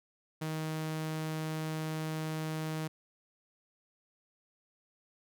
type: tone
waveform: sawtooth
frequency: 157.3 Hz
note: D#3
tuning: 19 cents sharp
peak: -30 dBFS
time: 0.41-2.88 s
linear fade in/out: 10 ms
effects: none